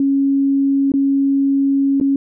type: tone with dropouts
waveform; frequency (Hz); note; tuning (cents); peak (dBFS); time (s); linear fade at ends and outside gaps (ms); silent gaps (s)
sine; 275.5; C#4; -11; -12; 0-2.16; 2; 0.919-0.938 / 2.001-2.011
effects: none